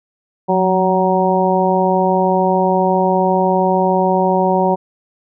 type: harmonic tone with a mistuned harmonic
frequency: 187.4 Hz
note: F#3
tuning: 22 cents sharp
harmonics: 1 / 2 / 3 / 4 / 5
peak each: -18 / -18 / -18 / -18 / -18 dBFS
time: 0.48-4.76 s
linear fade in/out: 20 ms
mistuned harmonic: 1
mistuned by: -46 cents
effects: none